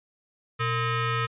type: ring-modulated tone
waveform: sawtooth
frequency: 578 Hz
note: D5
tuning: 28 cents flat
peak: -17 dBFS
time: 0.59-1.27 s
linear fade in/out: 20 ms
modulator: 699 Hz
effects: resampled to 8000 Hz